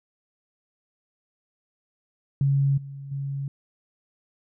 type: tone with level steps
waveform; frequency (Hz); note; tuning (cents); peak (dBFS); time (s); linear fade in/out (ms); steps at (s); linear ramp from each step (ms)
sine; 138.7; C#3; +1; -18 / -35 / -27; 2.41-3.48; 2; 2.77 / 3.11; 10
effects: none